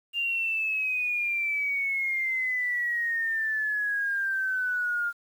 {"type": "exponential sweep", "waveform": "sine", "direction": "down", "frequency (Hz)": [2808, 1403], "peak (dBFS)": -25, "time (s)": [0.13, 5.13], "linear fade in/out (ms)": 50, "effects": ["9-bit"]}